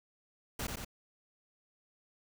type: noise with echo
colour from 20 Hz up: pink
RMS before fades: -37 dBFS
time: 0.59-0.67 s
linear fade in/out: 5 ms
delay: 89 ms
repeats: 2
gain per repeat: -3 dB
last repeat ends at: 0.848 s
effects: none